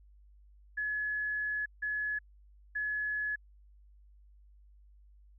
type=tone bursts at uneven times; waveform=sine; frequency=1700 Hz; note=G#6; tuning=40 cents sharp; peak=-31 dBFS; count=3; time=0.77-1.66 / 1.82-2.19 / 2.75-3.36 s; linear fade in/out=10 ms; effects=added 50 Hz sine -56 dBFS peak until 5.38 s